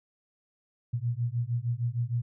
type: beating tone pair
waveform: sine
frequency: 116.3 / 122.8 Hz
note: A#2 / B2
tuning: -4 / -9 cents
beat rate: 6.5 Hz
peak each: -30 dBFS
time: 0.93-2.22 s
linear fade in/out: 10 ms
effects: none